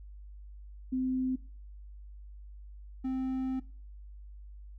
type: tone pair in turn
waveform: sine / triangle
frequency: 257.9 / 260.9 Hz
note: C4 / C4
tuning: -25 / -5 cents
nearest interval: unison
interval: 20 cents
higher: second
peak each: -28 dBFS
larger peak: neither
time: 0.92-1.36 / 3.04-3.6 s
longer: second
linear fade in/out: 10 ms
effects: noise-tail reverb RT60 0.4 s tail -20 dB re dry + added 50 Hz sine -45 dBFS peak until 4.78 s